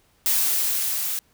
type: noise with level ramp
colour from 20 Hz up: blue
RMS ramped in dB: -20 to -27 dBFS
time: 0.26-1.19 s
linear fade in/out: 0 ms
effects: pink hiss -62 dBFS RMS until 1.33 s